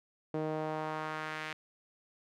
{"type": "tone with band-pass filter sweep", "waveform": "sawtooth", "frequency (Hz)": 155.56, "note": "D#3", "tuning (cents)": 0, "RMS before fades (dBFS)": -37, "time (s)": [0.34, 1.53], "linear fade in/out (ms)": 2, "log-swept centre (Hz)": [450, 2200], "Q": 1.4, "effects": []}